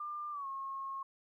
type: tone with pitch glide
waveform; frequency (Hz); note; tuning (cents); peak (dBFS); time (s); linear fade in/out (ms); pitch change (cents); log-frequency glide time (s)
sine; 1196 to 1084.1; D6 to C#6; +31 to -39; -38; 0-1.03; 5; -170; 0.31-0.47
effects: 13-bit